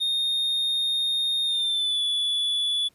triangle tone with pitch glide, 3684 to 3437 Hz, A#7 to A7, -21 to -41 cents, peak -21 dBFS, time 0-2.89 s, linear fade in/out 20 ms, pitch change -120 cents, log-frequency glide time 1.44-2.01 s, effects pink hiss -64 dBFS RMS until 2.94 s + resampled to 32000 Hz

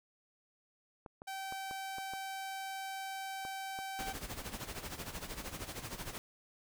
clicks, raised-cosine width 1 ms, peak -33 dBFS, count 8, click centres 1.062 / 1.219 / 1.524 / 1.711 / 1.984 / 2.136 / 3.451 / 3.789 s
sawtooth tone, 773 Hz, G5, 24 cents flat, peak -36 dBFS, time 1.27-4.13 s, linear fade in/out 10 ms
pink noise with tremolo, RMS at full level -41 dBFS, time 3.99-6.18 s, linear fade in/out 0 ms, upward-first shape sine, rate 13 Hz, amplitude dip 70%
effects none

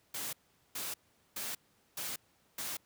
white noise bursts, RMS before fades -39 dBFS, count 5, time 0.14-2.77 s, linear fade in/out 5 ms, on 190 ms, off 420 ms, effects pink hiss -70 dBFS RMS until 2.85 s + high-pass 80 Hz 12 dB/octave

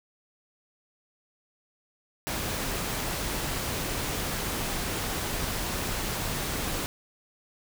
pink noise, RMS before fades -31 dBFS, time 2.27-6.86 s, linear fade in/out 0 ms, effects none

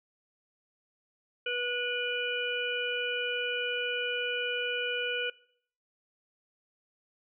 harmonic tone with a mistuned harmonic, 487.6 Hz, B4, 22 cents flat, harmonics 1 / 3 / 5 / 6, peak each -35 / -35 / -35 / -35 dBFS, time 1.46-5.3 s, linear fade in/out 5 ms, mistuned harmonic 6, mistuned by +20 cents, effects noise-tail reverb RT60 0.6 s tail -21 dB re dry

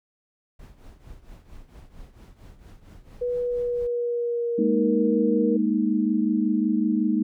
brown noise with tremolo, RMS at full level -42 dBFS, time 0.59-3.87 s, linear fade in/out 5 ms, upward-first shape triangle, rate 4.4 Hz, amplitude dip 80%
sine tone with pitch glide, 489.2 to 469.5 Hz, B4 to A#4, -16 to +12 cents, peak -23 dBFS, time 3.21-5.57 s, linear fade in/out 10 ms, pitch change -72 cents, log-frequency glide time 3.38-4.63 s
sine chord, Ab suspended second, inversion none, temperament equal, 207.7 / 233.1 / 311.1 Hz, Ab3 / Bb3 / Eb4, 0 / 0 / 0 cents, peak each -24 dBFS, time 4.58-7.23 s, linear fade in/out 10 ms
effects none

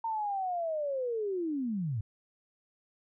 sine linear sweep, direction down, 917 to 97.4 Hz, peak -30 dBFS, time 0.04-2.01 s, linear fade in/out 5 ms, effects none

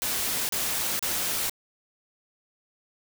white noise bursts, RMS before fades -28 dBFS, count 3, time 0.02-1.496 s, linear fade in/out 0 ms, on 470 ms, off 33 ms, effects none

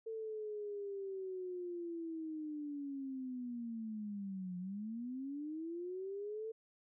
sine linear two-way sweep, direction down then up, 449.5 to 177.5 to 449.5 Hz, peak -40 dBFS, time 0.06-6.52 s, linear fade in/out 10 ms, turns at 4.58 s, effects none

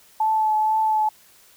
sine tone with vibrato, 868 Hz, A5, 24 cents flat, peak -17 dBFS, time 0.2-1.09 s, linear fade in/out 5 ms, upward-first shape triangle, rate 2.1 Hz, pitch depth 20 cents each way, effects white hiss -53 dBFS RMS until 1.56 s

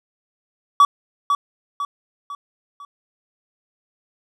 triangle tone with echo, 1142 Hz, D6, 49 cents flat, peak -6 dBFS, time 0.8-0.85 s, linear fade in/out 2 ms, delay 500 ms, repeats 4, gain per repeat -7 dB, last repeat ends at 2.85 s, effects none

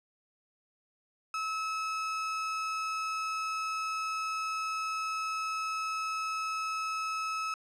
35% pulse tone, 1295 Hz, E6, 31 cents flat, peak -30 dBFS, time 1.34-7.54 s, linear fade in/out 2 ms, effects low-pass 7000 Hz 12 dB/octave

